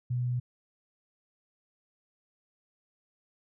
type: tone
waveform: sine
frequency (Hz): 123.47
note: B2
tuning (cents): 0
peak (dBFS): -27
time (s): 0.1-0.4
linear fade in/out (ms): 10
effects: none